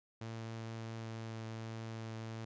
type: tone with pitch glide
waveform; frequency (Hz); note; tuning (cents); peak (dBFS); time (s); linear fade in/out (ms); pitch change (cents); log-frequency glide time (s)
sawtooth; 113.1 to 112.32; A2 to A2; +48 to +36; -38; 0.21-2.45; 5; -12; 0.97-1.32
effects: resampled to 16000 Hz